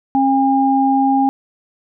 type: tone pair together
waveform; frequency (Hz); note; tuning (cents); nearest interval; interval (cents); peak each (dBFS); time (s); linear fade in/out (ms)
sine; 269.9 / 808.8; C#4 / G#5; -46 / -46; octave + perfect fifth; 1900; -14; 0.15-1.29; 0
effects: none